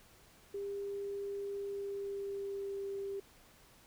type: tone with pitch glide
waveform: sine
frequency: 400.4 to 395.1 Hz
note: G4 to G4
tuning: +37 to +14 cents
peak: -37 dBFS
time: 0.54-3.2 s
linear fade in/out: 5 ms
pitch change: -23 cents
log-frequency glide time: 1.51-2.88 s
effects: pink hiss -62 dBFS RMS until 3.86 s